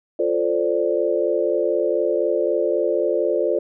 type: chord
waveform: sine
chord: D minor seventh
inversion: first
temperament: equal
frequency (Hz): 349.2 / 440 / 523.3 / 587.3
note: F4 / A4 / C5 / D5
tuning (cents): 0 / 0 / 0 / 0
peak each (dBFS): -23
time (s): 0.19-3.59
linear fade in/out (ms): 5
effects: none